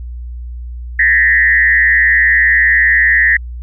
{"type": "tone with frequency modulation", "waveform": "sine", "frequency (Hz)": 1860, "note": "A#6", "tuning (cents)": -4, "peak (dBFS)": -7, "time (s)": [0.99, 3.37], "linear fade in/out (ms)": 5, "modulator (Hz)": 125, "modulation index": 1.1, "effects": ["added 60 Hz sine -23 dBFS peak until 3.62 s"]}